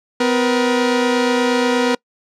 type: tone pair together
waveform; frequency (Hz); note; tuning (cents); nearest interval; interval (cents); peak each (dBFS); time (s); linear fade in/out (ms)
sawtooth; 252.7 / 477; B3 / A#4; +40 / +40; major seventh; 1100; -13; 0.2-1.95; 5
effects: noise-tail reverb RT60 0.1 s tail -26 dB re dry + low-pass 6000 Hz 12 dB/octave